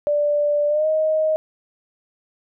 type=tone with pitch glide; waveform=sine; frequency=587.3 to 625.8 Hz; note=D5 to D#5; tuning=0 to +10 cents; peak=-16 dBFS; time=0.07-1.36 s; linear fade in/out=0 ms; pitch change=+110 cents; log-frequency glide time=0.68-0.87 s; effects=none